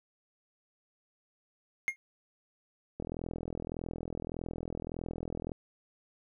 triangle tone with exponential decay, 2135 Hz, C7, 34 cents sharp, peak -22 dBFS, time 1.88-1.96 s, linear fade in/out 0 ms, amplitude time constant 17 ms
click train, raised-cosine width 2 ms, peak -24 dBFS, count 106, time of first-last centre 3-5.518 s, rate 41.7 Hz
effects none

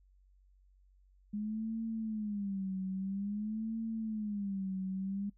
sine tone with vibrato, 206.1 Hz, G#3, 13 cents flat, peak -34 dBFS, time 1.33-5.3 s, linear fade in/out 10 ms, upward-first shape sine, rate 0.5 Hz, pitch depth 150 cents each way, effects noise-tail reverb RT60 0.1 s tail -21 dB re dry + added 47 Hz sine -62 dBFS peak until 5.37 s

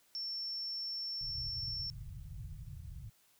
sine tone, 5420 Hz, E8, 47 cents sharp, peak -37 dBFS, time 0.15-1.9 s, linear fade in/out 0 ms
white low-pass noise, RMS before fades -46 dBFS, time 1.21-3.1 s, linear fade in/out 5 ms, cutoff 140 Hz, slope 48 dB/octave
effects white hiss -69 dBFS RMS until 3.39 s

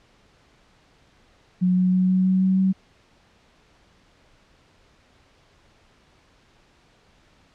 sine tone with pitch steps, 182.1 / 183.37 / 184.64 / 185.93 / 187.22 / 188.52 / 189.83 Hz, F#3 / F#3 / F#3 / F#3 / F#3 / F#3 / F#3, -27 / -15 / -3 / +9 / +21 / +33 / +45 cents, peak -16 dBFS, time 1.61-2.73 s, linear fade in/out 20 ms, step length 160 ms, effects pink hiss -58 dBFS RMS until 7.54 s + low-pass 5000 Hz 12 dB/octave

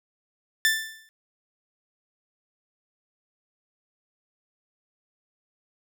sawtooth tone with exponential decay, 1769 Hz, A6, 9 cents sharp, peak -13 dBFS, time 0.65-1.09 s, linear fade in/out 0 ms, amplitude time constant 94 ms, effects none

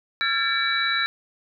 sine tone cluster, 1363 / 1636 / 1774 / 2294 / 3929 Hz, F6 / G#6 / A6 / D7 / B7, -43 / -26 / +14 / -41 / -10 cents, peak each -27 / -28 / -28 / -28 / -25 dBFS, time 0.21-1.06 s, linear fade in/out 0 ms, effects none

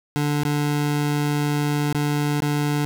25% pulse tone with dropouts, 146.83 Hz, D3, in tune, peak -16 dBFS, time 0.16-2.85 s, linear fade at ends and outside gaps 0 ms, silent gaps 0.434-0.451 / 1.927-1.947 / 2.404-2.422 s, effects none

